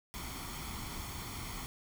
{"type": "noise with comb filter", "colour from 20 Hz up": "pink", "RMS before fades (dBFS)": -42, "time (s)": [0.14, 1.66], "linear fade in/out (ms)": 0, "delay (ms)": 0.91, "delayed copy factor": 0.6, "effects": []}